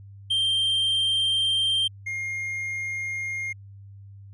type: tone pair in turn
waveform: triangle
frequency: 3162 / 2129 Hz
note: G7 / C7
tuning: +14 / +30 cents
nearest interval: perfect fifth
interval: 684 cents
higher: first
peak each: -19 / -26 dBFS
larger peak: first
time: 0.3-1.88 / 2.06-3.53 s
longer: first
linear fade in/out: 10 ms
effects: added 99 Hz sine -42 dBFS peak until 4.33 s + resampled to 24000 Hz